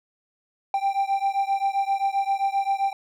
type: beating tone pair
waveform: triangle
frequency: 784 / 791.6 Hz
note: G5 / G5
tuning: 0 / +17 cents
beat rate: 7.6 Hz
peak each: -22 / -23 dBFS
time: 0.74-2.93 s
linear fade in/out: 2 ms
effects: none